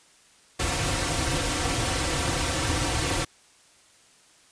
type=noise with comb filter; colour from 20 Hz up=pink; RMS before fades=-26 dBFS; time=0.59-3.25 s; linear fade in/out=10 ms; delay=4.8 ms; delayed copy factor=-0.8; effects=white hiss -57 dBFS RMS until 4.51 s + resampled to 22050 Hz